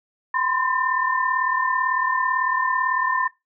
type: tone cluster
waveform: sine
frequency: 1010 / 1048 / 1798 Hz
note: B5 / C6 / A6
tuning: +39 / +2 / +37 cents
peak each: -24 dBFS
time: 0.34-3.28 s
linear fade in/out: 5 ms
effects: noise-tail reverb RT60 0.2 s tail -21 dB re dry